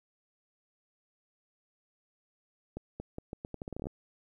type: accelerating click train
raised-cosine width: 2 ms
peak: -25 dBFS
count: 15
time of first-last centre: 2.77-3.869 s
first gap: 230 ms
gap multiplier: 0.8
effects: 11-bit